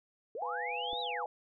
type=linear two-way sweep; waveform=sine; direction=up then down; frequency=400.1 to 3950 to 571 Hz; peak=-37 dBFS; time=0.35-1.26 s; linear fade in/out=2 ms; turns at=1.01 s
type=chord; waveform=sine; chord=F diminished; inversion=second; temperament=equal with one note detuned; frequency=493.9 / 698.5 / 826.3 Hz; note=Cb5 / F5 / Ab5; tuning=0 / 0 / -9 cents; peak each=-41 / -43 / -38 dBFS; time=0.42-1.26 s; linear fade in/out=2 ms
type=clicks; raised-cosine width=2 ms; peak=-37 dBFS; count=2; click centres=0.93 / 0.933 s
effects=none

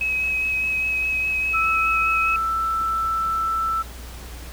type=tone with vibrato; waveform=sine; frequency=2551 Hz; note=D#7; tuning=43 cents sharp; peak=-20 dBFS; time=0.01-2.36 s; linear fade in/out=2 ms; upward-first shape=sine; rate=4.9 Hz; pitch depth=13 cents each way
type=tone with pitch glide; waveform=sine; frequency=1318.5 to 1326.1 Hz; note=E6 to E6; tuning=0 to +10 cents; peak=-20 dBFS; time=1.53-3.83 s; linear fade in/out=20 ms; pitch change=+10 cents; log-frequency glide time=1.71-2.27 s
effects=added 60 Hz sine -36 dBFS peak until 4.52 s + pink hiss -41 dBFS RMS until 4.52 s

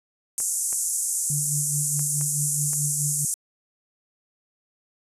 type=band-pass noise; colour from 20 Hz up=pink; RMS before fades=-26 dBFS; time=0.38-3.34 s; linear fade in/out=0 ms; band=6700 to 11000 Hz; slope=48 dB/octave
type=clicks; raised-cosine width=0.5 ms; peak=-26 dBFS; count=5; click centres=0.402 / 0.728 / 1.994 / 2.212 / 2.733 s
type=tone with tremolo; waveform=sine; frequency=146.83 Hz; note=D3; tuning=in tune; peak=-25 dBFS; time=1.3-3.25 s; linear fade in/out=2 ms; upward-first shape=sine; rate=4.7 Hz; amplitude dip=65%
effects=resampled to 32000 Hz

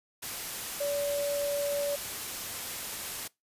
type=tone in noise; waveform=sine; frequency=573 Hz; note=D5; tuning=43 cents flat; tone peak=-28 dBFS; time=0.8-1.96 s; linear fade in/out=10 ms; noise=white; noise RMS=-37 dBFS; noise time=0.22-3.28 s; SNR=+6 dB; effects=noise-tail reverb RT60 0.2 s tail -23 dB re dry + resampled to 32000 Hz

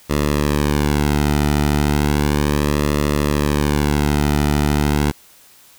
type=tone with flanger; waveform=sawtooth; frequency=73.4 Hz; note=D2; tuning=in tune; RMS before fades=-17 dBFS; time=0.09-5.12 s; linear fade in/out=20 ms; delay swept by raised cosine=1.3 to 1.82 ms; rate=0.34 Hz; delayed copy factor=-0.95; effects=white hiss -48 dBFS RMS until 5.78 s

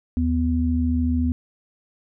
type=tone pair together; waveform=sine; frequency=78.12 / 248 Hz; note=D#2 / B3; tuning=+8 / +7 cents; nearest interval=octave + minor sixth; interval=1999 cents; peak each=-21 dBFS; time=0.17-1.32 s; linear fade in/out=0 ms; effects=none

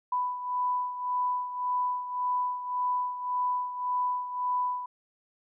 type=beating tone pair; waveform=sine; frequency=993 / 994.8 Hz; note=B5 / B5; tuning=+9 / +12 cents; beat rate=1.8 Hz; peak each=-28 / -34 dBFS; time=0.12-4.86 s; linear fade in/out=5 ms; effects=none

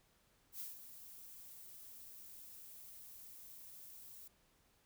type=noise with ADSR envelope; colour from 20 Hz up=violet; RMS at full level=-45 dBFS; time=0.52-4.28 s; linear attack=80 ms; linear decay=160 ms; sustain=-10 dB; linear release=5 ms; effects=pink hiss -73 dBFS RMS until 4.85 s

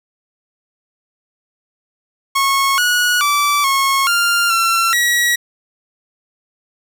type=tone with pitch steps; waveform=sawtooth; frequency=1095 / 1459 / 1160 / 1091 / 1396 / 1354 / 1918 Hz; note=C#6 / F#6 / D6 / C#6 / F6 / E6 / A#6; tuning=-22 / -25 / -22 / -28 / -1 / +46 / +49 cents; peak=-9 dBFS; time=2.35-5.36 s; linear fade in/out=10 ms; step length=430 ms; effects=none

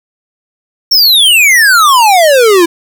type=exponential sweep; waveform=square; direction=down; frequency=5588 to 326.9 Hz; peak=-4 dBFS; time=0.91-2.66 s; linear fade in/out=10 ms; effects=none

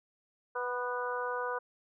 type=harmonic tone with a mistuned harmonic; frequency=246.9 Hz; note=B3; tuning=in tune; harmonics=2 / 3 / 4 / 5 / 6; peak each=-36 / -44 / -37 / -40 / -39 dBFS; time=0.55-1.59 s; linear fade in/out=10 ms; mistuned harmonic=5; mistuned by=-20 cents; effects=none

